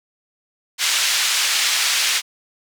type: band-pass noise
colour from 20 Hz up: pink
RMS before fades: -19 dBFS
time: 0.78-2.22 s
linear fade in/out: 50 ms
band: 2300 to 7500 Hz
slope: 12 dB/octave
effects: none